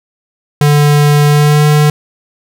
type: tone with pitch glide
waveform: square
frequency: 146.83 to 149.4 Hz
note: D3 to D3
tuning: 0 to +30 cents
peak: -6 dBFS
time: 0.61-1.9 s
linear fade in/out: 2 ms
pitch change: +30 cents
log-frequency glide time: 1.27-1.63 s
effects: none